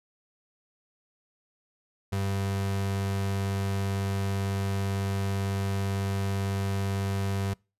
35% pulse tone, 98 Hz, G2, in tune, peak -25 dBFS, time 2.12-7.54 s, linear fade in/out 10 ms, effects noise-tail reverb RT60 0.3 s tail -26 dB re dry + resampled to 32000 Hz

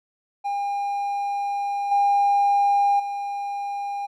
triangle tone with level steps, 806 Hz, G5, 48 cents sharp, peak -21 / -13 / -24 dBFS, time 0.44-4.07 s, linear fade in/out 20 ms, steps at 1.91 / 2.99 s, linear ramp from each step 10 ms, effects tanh soft clip ceiling -12 dBFS

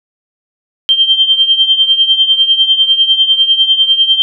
sine tone with tremolo, 3149 Hz, G7, 7 cents sharp, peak -3 dBFS, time 0.89-4.22 s, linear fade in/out 0 ms, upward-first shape triangle, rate 10 Hz, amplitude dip 80%, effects none

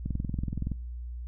click train, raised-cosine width 5 ms, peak -19 dBFS, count 15, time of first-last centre 0.06-0.717 s, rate 21.3 Hz, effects noise-tail reverb RT60 0.5 s tail -23 dB re dry + added 60 Hz sine -35 dBFS peak until 1.27 s

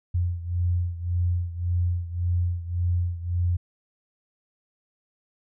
sine beating tone pair, 87.31 / 89.11 Hz, F2 / F2, 0 / +35 cents, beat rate 1.8 Hz, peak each -24 / -28 dBFS, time 0.14-3.57 s, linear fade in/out 10 ms, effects none

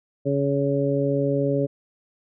harmonic tone, 140.2 Hz, C#3, 20 cents sharp, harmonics 1 / 2 / 3 / 4, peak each -25 / -25 / -25 / -25 dBFS, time 0.25-1.67 s, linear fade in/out 20 ms, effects none

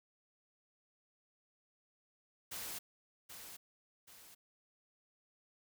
white noise with echo, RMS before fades -44 dBFS, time 2.51-2.79 s, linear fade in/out 10 ms, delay 780 ms, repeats 2, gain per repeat -7 dB, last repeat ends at 4.35 s, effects none

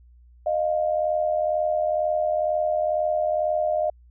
sine tone pair together, 616.4 / 698.5 Hz, D#5 / F5, -16 / 0 cents, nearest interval major second, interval 216 cents, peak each -22 / -25 dBFS, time 0.46-3.9 s, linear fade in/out 5 ms, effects added 60 Hz sine -49 dBFS peak until 4.1 s

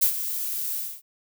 violet noise with ADSR envelope, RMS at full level -18 dBFS, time 0.01-1.02 s, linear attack 17 ms, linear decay 92 ms, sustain -11 dB, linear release 250 ms, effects none

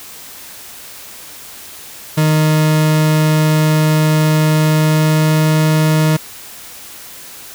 40% pulse tone with pitch glide, 154.9 to 155.89 Hz, D#3 to D#3, -7 to +4 cents, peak -9 dBFS, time 2.17-6.17 s, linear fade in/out 10 ms, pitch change +11 cents, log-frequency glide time 4.55-5.63 s, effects white hiss -34 dBFS RMS until 7.54 s

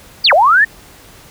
sine linear two-way sweep, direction down then up, 4978 to 532 to 1858 Hz, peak -6 dBFS, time 0.24-0.65 s, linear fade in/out 10 ms, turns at 0.33 s, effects pink hiss -41 dBFS RMS until 1.3 s

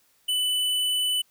square tone, 2990 Hz, F#7, 17 cents sharp, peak -23 dBFS, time 0.28-1.22 s, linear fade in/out 10 ms, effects white hiss -64 dBFS RMS until 1.3 s

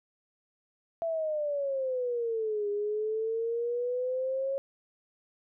sine exponential two-way sweep, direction down then up, 671 to 407.5 to 549 Hz, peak -28 dBFS, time 1.02-4.58 s, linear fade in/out 0 ms, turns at 2.69 s, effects none

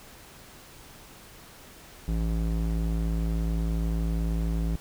square tone with band-pass filter, 55 Hz, A1, in tune, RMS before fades -27 dBFS, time 2.08-4.76 s, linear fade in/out 0 ms, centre 130 Hz, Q 0.83, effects pink hiss -49 dBFS RMS until 4.8 s

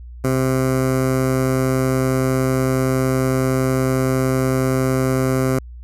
15% pulse tone with notch filter, 130.81 Hz, C3, in tune, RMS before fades -18 dBFS, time 0.24-5.59 s, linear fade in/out 5 ms, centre 3400 Hz, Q 0.72, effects added 60 Hz sine -33 dBFS peak until 5.83 s + resampled to 32000 Hz

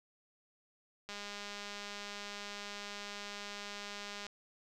click train, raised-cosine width 0.2 ms, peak -27 dBFS, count 649, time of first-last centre 1.09-4.266 s, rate 204 Hz, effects none

